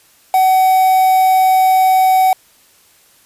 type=tone with quantisation; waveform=triangle; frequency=753 Hz; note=F#5; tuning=30 cents sharp; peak=-6 dBFS; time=0.34-2.33 s; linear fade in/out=2 ms; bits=4; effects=white hiss -50 dBFS RMS until 3.25 s + resampled to 32000 Hz